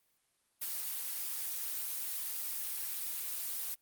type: noise with ADSR envelope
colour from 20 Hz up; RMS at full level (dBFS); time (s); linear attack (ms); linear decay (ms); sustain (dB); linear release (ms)
blue; -36; 0.61-3.75; 11; 32; -2; 13
effects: white hiss -75 dBFS RMS until 3.81 s + Opus 32 kbps